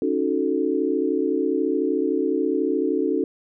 sine chord, D# half-diminished seventh, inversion third, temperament equal, 277.2 / 311.1 / 370 / 440 Hz, C#4 / D#4 / F#4 / A4, 0 / 0 / 0 / 0 cents, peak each -25 dBFS, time 0.02-3.24 s, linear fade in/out 2 ms, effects none

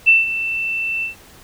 sine tone with ADSR envelope, 2672 Hz, E7, 23 cents sharp, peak -6 dBFS, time 0.06-1.15 s, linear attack 24 ms, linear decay 170 ms, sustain -13 dB, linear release 120 ms, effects pink hiss -45 dBFS RMS until 1.43 s

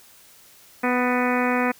harmonic tone with a mistuned harmonic, 247.9 Hz, B3, 7 cents sharp, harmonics 1 / 2 / 3 / 4 / 5 / 6 / 7 / 8 / 9 / 10, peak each -23 / -26 / -28 / -29 / -30 / -31 / -31 / -32 / -33 / -33 dBFS, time 0.83-1.72 s, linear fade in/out 10 ms, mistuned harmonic 7, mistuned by +34 cents, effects white hiss -51 dBFS RMS until 1.79 s

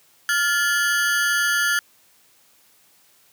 40% pulse ring-modulated tone, 1568 Hz, G6, in tune, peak -14 dBFS, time 0.29-1.79 s, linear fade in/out 0 ms, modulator 161 Hz, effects white hiss -57 dBFS RMS until 3.32 s + high-pass 80 Hz 12 dB/octave

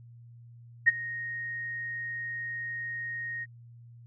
sine tone with ADSR envelope, 1864.7 Hz, A#6, in tune, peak -14 dBFS, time 0.86-3.46 s, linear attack 22 ms, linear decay 23 ms, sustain -19 dB, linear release 32 ms, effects added 118 Hz sine -48 dBFS peak until 4.06 s

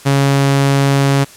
sawtooth tone, 138.59 Hz, C#3, in tune, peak -6 dBFS, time 0.05-1.25 s, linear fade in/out 20 ms, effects white hiss -39 dBFS RMS until 1.36 s + low-pass 11000 Hz 12 dB/octave

